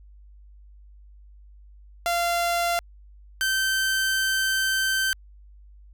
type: tone pair in turn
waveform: sawtooth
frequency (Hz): 690 / 1549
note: F5 / G6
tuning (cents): -21 / -21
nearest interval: octave + major second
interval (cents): 1400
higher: second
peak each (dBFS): -18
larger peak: neither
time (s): 2.06-2.79 / 3.41-5.13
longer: second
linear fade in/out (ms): 0
effects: added 50 Hz sine -46 dBFS peak until 5.93 s